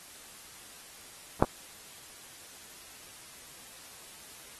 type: click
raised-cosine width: 1 ms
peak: -6 dBFS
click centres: 1.425 s
effects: white hiss -50 dBFS RMS until 4.59 s + AAC 32 kbps